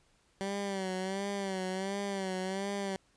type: tone with vibrato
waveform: 15% pulse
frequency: 193.1 Hz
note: G3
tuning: 26 cents flat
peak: -27 dBFS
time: 0.41-2.96 s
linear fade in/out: 0 ms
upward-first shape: sine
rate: 1.4 Hz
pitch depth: 70 cents each way
effects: pink hiss -69 dBFS RMS until 3.16 s + resampled to 22050 Hz